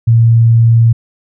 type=tone; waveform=sine; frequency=115.3 Hz; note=A#2; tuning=19 cents flat; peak=-4 dBFS; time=0.07-0.93 s; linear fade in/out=10 ms; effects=none